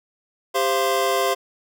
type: tone cluster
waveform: square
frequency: 396.4 / 523 / 688 / 1048 Hz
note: G4 / C5 / F5 / C6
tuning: +19 / -1 / -26 / +2 cents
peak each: -25 dBFS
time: 0.54-1.35 s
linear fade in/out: 20 ms
effects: none